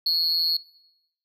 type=tone with amplitude modulation; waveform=triangle; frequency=4329 Hz; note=C#8; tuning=42 cents flat; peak=-15 dBFS; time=0.06-0.57 s; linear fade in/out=5 ms; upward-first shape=sine; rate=165 Hz; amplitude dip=80%; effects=noise-tail reverb RT60 0.9 s tail -23 dB re dry